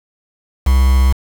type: tone with quantisation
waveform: triangle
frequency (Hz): 65.41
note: C2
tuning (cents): 0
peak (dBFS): -6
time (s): 0.66-1.13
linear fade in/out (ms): 10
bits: 4
effects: none